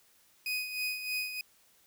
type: tone with tremolo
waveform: 30% pulse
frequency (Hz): 2499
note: D#7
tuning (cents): +7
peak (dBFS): -28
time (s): 0.46-1.41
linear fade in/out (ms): 2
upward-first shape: sine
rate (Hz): 3.2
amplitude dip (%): 60
effects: white hiss -65 dBFS RMS until 1.86 s